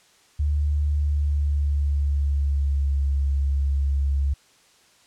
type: tone with pitch glide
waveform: sine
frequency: 73.5 to 69.41 Hz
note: D2 to C#2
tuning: +2 to +3 cents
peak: -19 dBFS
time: 0.39-4.34 s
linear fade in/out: 10 ms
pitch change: -99 cents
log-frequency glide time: 0.9-3.04 s
effects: white hiss -57 dBFS RMS until 5.06 s + low-pass 8000 Hz 12 dB/octave